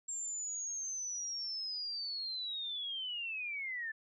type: linear sweep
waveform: sine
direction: down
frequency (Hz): 7459 to 1738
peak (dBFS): -37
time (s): 0.08-3.92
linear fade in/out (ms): 10
effects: none